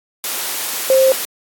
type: tone in noise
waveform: sine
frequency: 528 Hz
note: C5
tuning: 16 cents sharp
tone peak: -8 dBFS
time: 0.9-1.12 s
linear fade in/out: 0 ms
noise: white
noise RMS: -22 dBFS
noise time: 0.24-1.25 s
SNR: +11 dB
effects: high-pass 300 Hz 12 dB/octave + AAC 64 kbps